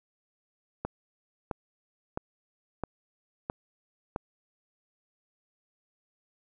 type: click train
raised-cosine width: 1 ms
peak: -17 dBFS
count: 6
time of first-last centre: 0.85-4.161 s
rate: 1.51 Hz
effects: none